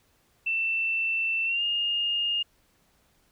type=tone with pitch glide; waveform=sine; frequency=2675 to 2834 Hz; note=E7 to F7; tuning=+25 to +25 cents; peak=-24 dBFS; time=0.46-2.43 s; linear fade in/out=10 ms; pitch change=+100 cents; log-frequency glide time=1.45-1.63 s; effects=pink hiss -66 dBFS RMS until 3.31 s